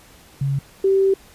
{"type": "tone pair in turn", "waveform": "sine", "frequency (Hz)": [138.2, 387.6], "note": ["C#3", "G4"], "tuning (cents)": [-5, -20], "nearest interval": "octave + tritone", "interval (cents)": 1785, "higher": "second", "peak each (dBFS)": [-18, -13], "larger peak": "second", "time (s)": [[0.41, 0.59], [0.84, 1.14]], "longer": "second", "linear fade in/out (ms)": 5, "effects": ["pink hiss -48 dBFS RMS until 1.34 s", "resampled to 32000 Hz"]}